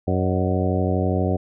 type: harmonic tone with a mistuned harmonic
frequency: 92.5 Hz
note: F#2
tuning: in tune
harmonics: 1 / 2 / 3 / 4 / 5 / 6 / 7 / 8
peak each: -22 / -25 / -27 / -28 / -29 / -30 / -30 / -31 dBFS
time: 0.07-1.37 s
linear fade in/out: 10 ms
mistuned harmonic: 7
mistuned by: -58 cents
effects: none